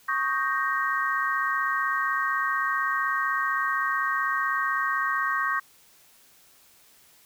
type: chord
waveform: sine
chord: Eb dominant seventh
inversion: third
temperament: equal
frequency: 1108.7 / 1244.5 / 1568 / 1864.7 Hz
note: Db6 / Eb6 / G6 / Bb6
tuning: 0 / 0 / 0 / 0 cents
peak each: -27 / -32 / -29 / -29 dBFS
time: 0.08-5.6 s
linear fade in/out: 10 ms
effects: white hiss -57 dBFS RMS until 7.25 s